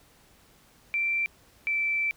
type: tone pair in turn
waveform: sine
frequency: 2349 / 2329 Hz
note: D7 / D7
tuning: 0 / -15 cents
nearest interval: unison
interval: 15 cents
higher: first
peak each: -24 dBFS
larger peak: neither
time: 0.94-1.26 / 1.67-2.11 s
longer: second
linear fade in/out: 0 ms
effects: pink hiss -59 dBFS RMS until 2.16 s